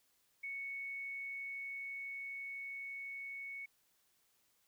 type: tone with level ramp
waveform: sine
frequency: 2217 Hz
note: C#7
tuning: in tune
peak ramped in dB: -40 to -43 dBFS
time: 0.43-3.66 s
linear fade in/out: 10 ms
effects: white hiss -75 dBFS RMS until 4.67 s